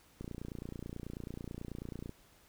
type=click train; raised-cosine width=3 ms; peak=-29 dBFS; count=56; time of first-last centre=0.21-2.094 s; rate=29.2 Hz; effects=pink hiss -64 dBFS RMS until 2.48 s